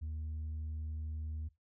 sine tone, 77.78 Hz, D#2, in tune, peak -35 dBFS, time 0.01-1.49 s, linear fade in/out 20 ms, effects noise-tail reverb RT60 0.2 s tail -19 dB re dry + tanh soft clip ceiling -36 dBFS

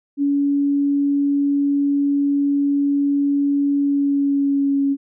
sine tone with pitch glide, 283.1 to 277.8 Hz, C#4 to C#4, +37 to +4 cents, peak -15 dBFS, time 0.17-4.97 s, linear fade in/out 50 ms, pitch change -33 cents, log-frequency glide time 3.79-4.85 s, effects none

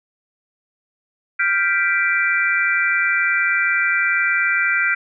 sine chord, G dominant seventh, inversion third, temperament equal, 1396.9 / 1568 / 1975.5 / 2349 Hz, F6 / G6 / B6 / D7, 0 / 0 / 0 / 0 cents, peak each -21 dBFS, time 1.39-4.95 s, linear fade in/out 10 ms, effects none

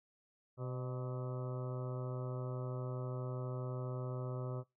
harmonic tone with a mistuned harmonic, 127.5 Hz, C3, 44 cents flat, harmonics 1 / 2 / 3 / 4 / 5 / 6 / 7 / 8 / 9 / 10, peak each -39 / -52 / -47 / -49 / -50 / -62 / -60 / -58 / -55 / -56 dBFS, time 0.57-4.64 s, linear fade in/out 50 ms, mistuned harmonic 5, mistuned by -54 cents, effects noise-tail reverb RT60 0.2 s tail -21 dB re dry

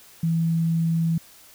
sine tone, 164.81 Hz, E3, in tune, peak -19 dBFS, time 0.23-1.18 s, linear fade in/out 5 ms, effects white hiss -50 dBFS RMS until 1.54 s

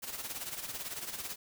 white noise with tremolo, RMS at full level -38 dBFS, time 0.02-1.36 s, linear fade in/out 20 ms, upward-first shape sine, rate 18 Hz, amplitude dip 65%, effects none

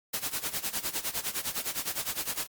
white noise with tremolo, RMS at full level -30 dBFS, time 0.13-2.47 s, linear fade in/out 10 ms, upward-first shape sine, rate 9.8 Hz, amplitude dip 85%, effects Opus 48 kbps

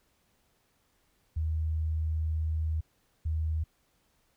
sine tone pair in turn, 79 / 79 Hz, D#2 / D#2, +27 / +27 cents, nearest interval unison, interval 0 cents, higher neither, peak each -27 dBFS, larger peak neither, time 1.36-2.81 / 3.25-3.64 s, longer first, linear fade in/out 10 ms, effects pink hiss -71 dBFS RMS until 4.36 s

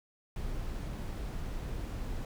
brown noise, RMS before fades -37 dBFS, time 0.36-2.25 s, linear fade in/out 2 ms, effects none

